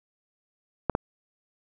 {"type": "clicks", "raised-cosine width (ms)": 1, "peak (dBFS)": -9, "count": 2, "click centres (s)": [0.897, 0.951], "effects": []}